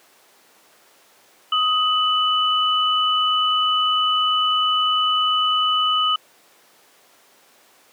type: tone pair together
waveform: sine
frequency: 1254 / 2983 Hz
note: D#6 / F#7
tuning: +13 / +13 cents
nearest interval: octave + minor third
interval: 1500 cents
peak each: -19 / -19 dBFS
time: 1.52-6.16 s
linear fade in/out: 5 ms
effects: pink hiss -53 dBFS RMS until 7.92 s + high-pass 400 Hz 12 dB/octave